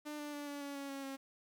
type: tone with pitch steps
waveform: sawtooth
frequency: 298.7 / 294.6 / 290.5 / 286.5 / 282.6 / 278.7 / 274.9 / 271.1 Hz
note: D4 / D4 / D4 / D4 / C#4 / C#4 / C#4 / C#4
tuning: +29 / +6 / -19 / -43 / +34 / +9 / -14 / -38 cents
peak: -38 dBFS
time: 0.05-1.17 s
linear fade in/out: 20 ms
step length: 140 ms
effects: 11-bit